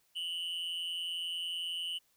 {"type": "tone with amplitude modulation", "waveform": "triangle", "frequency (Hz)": 2960, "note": "F#7", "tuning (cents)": 0, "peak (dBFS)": -30, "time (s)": [0.15, 1.99], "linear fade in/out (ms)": 20, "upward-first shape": "sine", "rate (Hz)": 171, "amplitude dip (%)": 75, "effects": ["white hiss -72 dBFS RMS until 2.16 s"]}